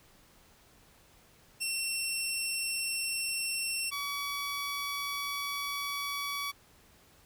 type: tone pair in turn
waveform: 15% pulse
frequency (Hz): 2712 / 1136.3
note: E7 / C#6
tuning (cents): +49 / +43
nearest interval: octave + minor third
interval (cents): 1506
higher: first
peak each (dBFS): -24 / -27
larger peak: first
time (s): 1.6-3.91 / 3.91-6.52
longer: second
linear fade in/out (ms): 20
effects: pink hiss -61 dBFS RMS until 7.25 s